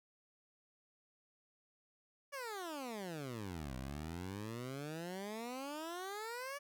15% pulse exponential two-way sweep, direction down then up, 581 to 62.4 to 581 Hz, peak -36 dBFS, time 2.32-6.59 s, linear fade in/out 20 ms, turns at 3.75 s, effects none

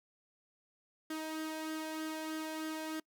sawtooth tone with flanger, 314.7 Hz, D#4, 20 cents sharp, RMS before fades -40 dBFS, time 1.1-3 s, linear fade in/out 5 ms, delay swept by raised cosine 0.6 to 1.23 ms, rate 3.2 Hz, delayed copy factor +0.5, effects noise-tail reverb RT60 0.1 s tail -24 dB re dry

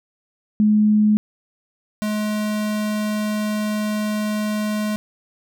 sine / square tone pair in turn, 211.9 / 211.9 Hz, G#3 / G#3, +35 / +35 cents, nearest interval unison, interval 0 cents, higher neither, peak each -12 / -21 dBFS, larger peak first, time 0.6-1.17 / 2.02-4.96 s, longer second, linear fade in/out 0 ms, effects none

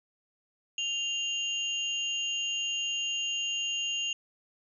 sine tone cluster, 2801 / 3125 / 6660 Hz, F7 / G7 / G#8, +4 / -6 / +4 cents, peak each -30 / -39 / -38 dBFS, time 0.78-4.13 s, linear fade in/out 2 ms, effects none

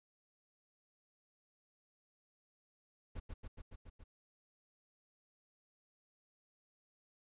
brown noise with echo, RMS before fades -43 dBFS, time 3.15-3.2 s, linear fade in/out 10 ms, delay 140 ms, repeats 6, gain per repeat -2 dB, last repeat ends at 4.04 s, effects resampled to 8000 Hz

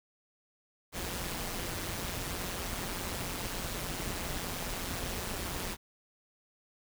pink noise with amplitude modulation, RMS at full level -34 dBFS, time 0.92-5.77 s, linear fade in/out 50 ms, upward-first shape sine, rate 179 Hz, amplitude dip 65%, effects none

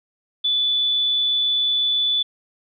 sine tone, 3474 Hz, A7, 23 cents flat, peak -17 dBFS, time 0.44-2.23 s, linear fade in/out 10 ms, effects none

